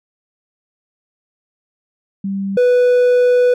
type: tone pair in turn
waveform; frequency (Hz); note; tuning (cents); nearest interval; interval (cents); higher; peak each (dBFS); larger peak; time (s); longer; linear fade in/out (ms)
sine / triangle; 196 / 493.9; G3 / B4; 0 / 0; octave + major third; 1600; second; -18 / -7; second; 2.24-2.57 / 2.57-3.54; second; 5
effects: none